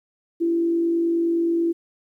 sine tone with frequency modulation, 336.1 Hz, E4, 34 cents sharp, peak -18 dBFS, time 0.4-1.73 s, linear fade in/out 20 ms, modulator 49.4 Hz, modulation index 0.24, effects 10-bit

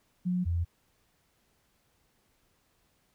sine tone pair in turn, 180.2 / 85.27 Hz, F#3 / F2, -45 / -41 cents, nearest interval octave + minor second, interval 1296 cents, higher first, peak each -26 dBFS, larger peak neither, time 0.25-0.45 / 0.45-0.65 s, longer neither, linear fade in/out 20 ms, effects pink hiss -71 dBFS RMS until 3.14 s

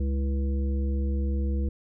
harmonic tone with a mistuned harmonic, 69.3 Hz, C#2, in tune, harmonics 1 / 3 / 5 / 7, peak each -24 / -34 / -38 / -41 dBFS, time 0-1.69 s, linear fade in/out 5 ms, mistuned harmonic 5, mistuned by -90 cents, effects none

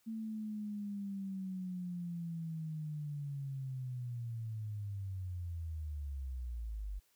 sine linear sweep, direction down, 224.5 to 47.19 Hz, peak -38 dBFS, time 0.06-7 s, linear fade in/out 20 ms, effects white hiss -73 dBFS RMS until 7.15 s

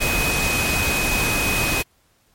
sine tone in noise, 2515 Hz, D#7, 18 cents sharp, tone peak -22 dBFS, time 0-1.83 s, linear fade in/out 20 ms, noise pink, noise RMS -22 dBFS, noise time 0-1.83 s, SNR -3 dB, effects pink hiss -61 dBFS RMS until 2.34 s + MP3 64 kbps

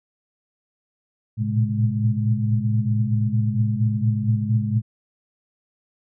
sine tone cluster, 110 / 114.4 / 118.5 / 133.2 / 209.7 Hz, A2 / A#2 / A#2 / C3 / G#3, 0 / -32 / +29 / +31 / +17 cents, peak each -21 / -25 / -27 / -30 / -25 dBFS, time 1.37-4.82 s, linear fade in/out 50 ms, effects none

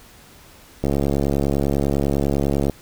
click train, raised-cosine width 2 ms, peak -7 dBFS, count 131, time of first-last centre 0.84-2.697 s, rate 70 Hz, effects pink hiss -47 dBFS RMS until 2.81 s

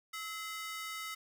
sawtooth ring-modulated tone, 1679 Hz, G#6, 18 cents sharp, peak -33 dBFS, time 0.13-1.15 s, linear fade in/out 10 ms, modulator 380 Hz, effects none

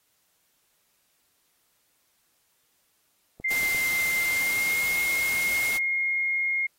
click train, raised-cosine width 2 ms, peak -29 dBFS, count 4, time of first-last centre 3.4-3.747 s, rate 8.64 Hz
sine tone with pitch glide, 2093 to 2142 Hz, C7 to C7, 0 to +40 cents, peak -23 dBFS, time 3.44-6.67 s, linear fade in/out 10 ms, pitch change +40 cents, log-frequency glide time 4.19-4.81 s
white noise, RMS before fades -33 dBFS, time 3.5-5.78 s, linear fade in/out 10 ms
effects white hiss -69 dBFS RMS until 6.78 s + AAC 48 kbps

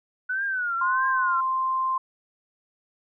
sine tone with vibrato, 1480 Hz, F#6, in tune, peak -24 dBFS, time 0.29-1.41 s, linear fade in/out 10 ms, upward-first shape triangle, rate 1.6 Hz, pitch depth 160 cents each way
sine tone, 1046.5 Hz, C6, in tune, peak -22 dBFS, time 0.81-1.98 s, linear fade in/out 5 ms
effects none

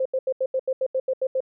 sine tone bursts, 523.3 Hz, C5, in tune, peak -20 dBFS, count 11, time 0-1.405 s, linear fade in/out 5 ms, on 55 ms, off 80 ms, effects none

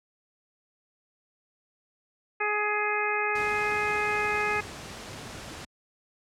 harmonic tone, 418.9 Hz, G#4, 15 cents sharp, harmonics 1 / 2 / 3 / 4 / 5 / 6, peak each -32 / -32 / -32 / -32 / -32 / -32 dBFS, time 2.4-4.61 s, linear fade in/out 10 ms
pink noise, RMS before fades -40 dBFS, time 3.35-5.65 s, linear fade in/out 5 ms
effects high-pass 60 Hz 12 dB/octave + low-pass 8000 Hz 12 dB/octave

